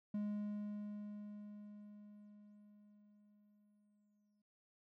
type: tone with exponential decay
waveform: triangle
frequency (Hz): 207.7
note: G#3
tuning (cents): 0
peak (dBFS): -35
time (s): 0.14-4.42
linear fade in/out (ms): 5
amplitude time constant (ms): 930
effects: none